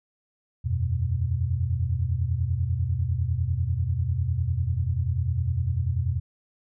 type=chord; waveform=sine; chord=E suspended second; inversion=none; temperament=equal; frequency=82.41 / 92.5 / 123.47 Hz; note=E2 / F#2 / B2; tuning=0 / 0 / 0 cents; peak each=-27 dBFS; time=0.64-6.2 s; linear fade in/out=20 ms; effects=none